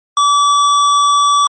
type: tone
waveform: square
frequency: 1151 Hz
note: D6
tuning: 35 cents flat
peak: -9 dBFS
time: 0.17-1.47 s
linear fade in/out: 2 ms
effects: MP3 32 kbps

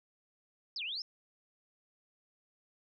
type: exponential two-way sweep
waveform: sine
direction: down then up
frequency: 5450 to 2348 to 5450 Hz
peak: -36 dBFS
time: 0.76-1.02 s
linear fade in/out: 2 ms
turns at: 0.83 s
effects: none

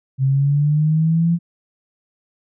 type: linear sweep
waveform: sine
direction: up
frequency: 131.8 to 171.7 Hz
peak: -13 dBFS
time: 0.18-1.39 s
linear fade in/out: 50 ms
effects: none

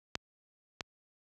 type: clicks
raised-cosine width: 0.2 ms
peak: -14 / -18 dBFS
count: 2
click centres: 0.154 / 0.808 s
effects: high-pass 60 Hz 12 dB/octave

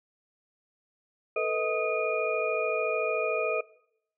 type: tone cluster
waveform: sine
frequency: 442.8 / 496.4 / 635 / 1253 / 2440 Hz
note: A4 / B4 / D#5 / D#6 / D#7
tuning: +11 / +9 / +35 / +12 / -34 cents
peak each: -30 / -32 / -31 / -35 / -32 dBFS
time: 1.36-3.61 s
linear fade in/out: 5 ms
effects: noise-tail reverb RT60 0.7 s tail -20 dB re dry

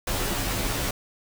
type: noise with comb filter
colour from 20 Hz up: pink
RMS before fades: -27 dBFS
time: 0.07-0.91 s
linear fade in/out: 5 ms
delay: 13 ms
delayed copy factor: -1
effects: none

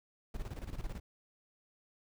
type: noise with tremolo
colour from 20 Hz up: brown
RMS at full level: -39 dBFS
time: 0.34-1 s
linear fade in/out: 5 ms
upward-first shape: square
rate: 18 Hz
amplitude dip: 70%
effects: none

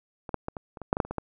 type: clicks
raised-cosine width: 1 ms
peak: -23 / -12 / -17 / -21 / -27 / -23 / -7 / -14 / -6 / -27 / -19 / -15 dBFS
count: 12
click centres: 0.292 / 0.343 / 0.484 / 0.568 / 0.772 / 0.817 / 0.929 / 0.969 / 1.002 / 1.05 / 1.11 / 1.183 s
effects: none

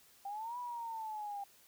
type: exponential two-way sweep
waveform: sine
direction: up then down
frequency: 784 to 987.8 to 795 Hz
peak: -39 dBFS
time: 0.25-1.44 s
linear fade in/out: 5 ms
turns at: 0.58 s
effects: white hiss -64 dBFS RMS until 1.67 s

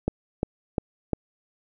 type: click train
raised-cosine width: 2 ms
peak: -10 dBFS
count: 4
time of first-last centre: 0.08-1.133 s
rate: 2.85 Hz
effects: none

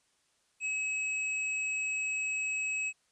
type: tone with tanh clipping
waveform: sine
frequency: 2565 Hz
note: E7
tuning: 48 cents flat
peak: -32 dBFS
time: 0.6-2.93 s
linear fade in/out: 50 ms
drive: 16 dB
effects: white hiss -72 dBFS RMS until 3.11 s + resampled to 22050 Hz

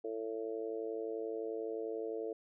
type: harmonic tone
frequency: 111.5 Hz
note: A2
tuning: 23 cents sharp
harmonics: 3 / 4 / 5 / 6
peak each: -44 / -38 / -46 / -48 dBFS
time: 0.04-2.33 s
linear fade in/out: 5 ms
effects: none

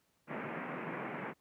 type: band-pass noise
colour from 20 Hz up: pink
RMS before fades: -41 dBFS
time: 0.27-1.34 s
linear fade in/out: 50 ms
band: 140 to 2400 Hz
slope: 48 dB/octave
effects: pink hiss -75 dBFS RMS until 1.4 s + high-pass 80 Hz 12 dB/octave

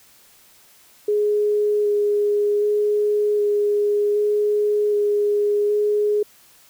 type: tone with vibrato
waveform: sine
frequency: 415.3 Hz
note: G#4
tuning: in tune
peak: -16 dBFS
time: 1.08-6.23 s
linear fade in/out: 5 ms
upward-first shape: square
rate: 0.65 Hz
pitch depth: 9 cents each way
effects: white hiss -52 dBFS RMS until 6.69 s

